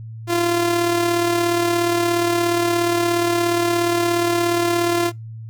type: tone with amplitude modulation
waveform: sawtooth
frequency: 344.6 Hz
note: F4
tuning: 23 cents flat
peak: -11 dBFS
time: 0.27-5.12 s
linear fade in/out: 50 ms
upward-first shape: sine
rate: 37 Hz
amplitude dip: 40%
effects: noise-tail reverb RT60 0.2 s tail -24 dB re dry + added 112 Hz sine -31 dBFS peak until 5.49 s